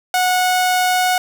sawtooth tone, 733 Hz, F#5, 16 cents flat, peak -10 dBFS, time 0.14-1.18 s, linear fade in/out 2 ms, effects none

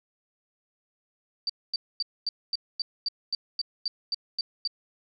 sine tone bursts, 4639 Hz, D8, 22 cents flat, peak -25 dBFS, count 13, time 1.47-4.675 s, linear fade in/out 2 ms, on 25 ms, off 240 ms, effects none

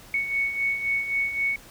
sine beating tone pair, 2217 / 2220.8 Hz, C#7 / C#7, 0 / +3 cents, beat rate 3.8 Hz, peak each -31 / -24 dBFS, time 0.14-1.56 s, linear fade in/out 2 ms, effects pink hiss -48 dBFS RMS until 1.7 s

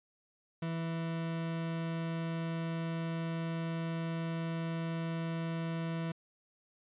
40% pulse tone, 164.81 Hz, E3, in tune, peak -33 dBFS, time 0.62-6.12 s, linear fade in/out 5 ms, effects resampled to 8000 Hz

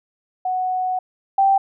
sine tone pair in turn, 740 / 781.5 Hz, F#5 / G5, 0 / -6 cents, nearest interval minor second, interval 94 cents, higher second, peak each -19 / -12 dBFS, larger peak second, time 0.45-0.99 / 1.38-1.58 s, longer first, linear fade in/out 5 ms, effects none

